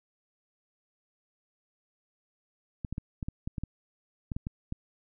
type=clicks; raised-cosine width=5 ms; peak=-21 dBFS; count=12; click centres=2.848 / 2.926 / 2.981 / 3.228 / 3.285 / 3.475 / 3.582 / 3.636 / 4.318 / 4.365 / 4.469 / 4.724 s; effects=none